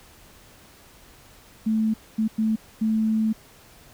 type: tone bursts at uneven times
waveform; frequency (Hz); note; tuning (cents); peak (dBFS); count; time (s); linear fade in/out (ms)
sine; 219.4; A3; -5; -19; 4; 1.66-1.94 / 2.18-2.28 / 2.38-2.56 / 2.81-3.33; 10
effects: pink hiss -51 dBFS RMS until 3.93 s